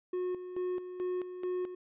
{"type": "tone with tremolo", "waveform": "triangle", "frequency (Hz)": 363.2, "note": "F#4", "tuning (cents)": -32, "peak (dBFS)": -29, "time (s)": [0.13, 1.75], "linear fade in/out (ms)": 5, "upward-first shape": "square", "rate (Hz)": 2.3, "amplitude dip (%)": 65, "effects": ["resampled to 8000 Hz"]}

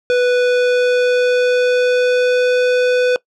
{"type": "tone with pitch glide", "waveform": "square", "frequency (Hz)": [493.9, 498.2], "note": ["B4", "B4"], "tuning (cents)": [0, 15], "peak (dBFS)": -12, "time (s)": [0.1, 3.16], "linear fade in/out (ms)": 0, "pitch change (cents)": 15, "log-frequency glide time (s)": [0.25, 2.61], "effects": ["noise-tail reverb RT60 0.1 s tail -21 dB re dry", "low-pass 4000 Hz 12 dB/octave"]}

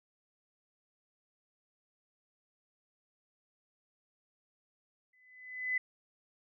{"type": "tone with exponential growth", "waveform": "sine", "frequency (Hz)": 2011, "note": "B6", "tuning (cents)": 31, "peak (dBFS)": -27, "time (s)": [5.13, 5.78], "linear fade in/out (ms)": 5, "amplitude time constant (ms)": 140, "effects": []}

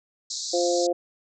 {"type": "band-pass noise", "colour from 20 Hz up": "pink", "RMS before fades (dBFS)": -32, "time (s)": [0.3, 0.87], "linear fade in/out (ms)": 5, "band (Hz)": [3900, 7500], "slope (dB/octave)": 96}
{"type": "harmonic tone", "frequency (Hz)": 174.61, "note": "F3", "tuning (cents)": 0, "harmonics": [2, 3, 4], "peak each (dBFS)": [-25, -23, -29], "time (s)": [0.53, 0.93], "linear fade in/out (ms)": 10}
{"effects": []}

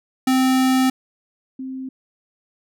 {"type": "tone pair in turn", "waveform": ["square", "sine"], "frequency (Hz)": [260, 262.1], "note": ["C4", "C4"], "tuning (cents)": [-11, 3], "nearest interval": "unison", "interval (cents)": 14, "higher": "second", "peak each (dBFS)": [-15, -27], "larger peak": "first", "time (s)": [[0.27, 0.9], [1.59, 1.89]], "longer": "first", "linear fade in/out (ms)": 5, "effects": []}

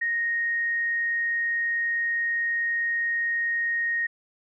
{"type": "tone", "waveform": "sine", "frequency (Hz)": 1864.7, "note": "A#6", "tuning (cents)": 0, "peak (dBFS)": -23, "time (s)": [0.01, 4.07], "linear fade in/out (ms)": 10, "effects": []}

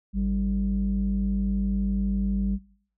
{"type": "tone pair together", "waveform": "sine", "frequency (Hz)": [52.06, 196], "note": ["G#1", "G3"], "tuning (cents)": [5, 0], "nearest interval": "octave + major seventh", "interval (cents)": 2295, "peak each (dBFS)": -24, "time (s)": [0.13, 2.59], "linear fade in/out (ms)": 50, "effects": ["noise-tail reverb RT60 0.6 s tail -22 dB re dry", "tanh soft clip ceiling -17 dBFS"]}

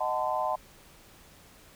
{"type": "chord", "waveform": "sine", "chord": "D# diminished seventh", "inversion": "none", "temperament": "equal with one note detuned", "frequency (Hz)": [622.3, 740, 880, 1023.8], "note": ["D#5", "F#5", "A5", "C6"], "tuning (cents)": [0, 0, 0, -38], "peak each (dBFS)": -32, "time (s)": [0, 0.56], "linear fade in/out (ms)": 10, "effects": ["pink hiss -55 dBFS RMS until 1.75 s"]}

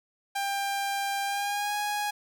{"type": "tone with pitch glide", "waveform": "sawtooth", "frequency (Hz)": [795, 829.2], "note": ["G5", "G#5"], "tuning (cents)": [24, -3], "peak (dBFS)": -24, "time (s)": [0.35, 2.11], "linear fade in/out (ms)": 10, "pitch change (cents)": 73, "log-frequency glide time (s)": [1.24, 1.75], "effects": []}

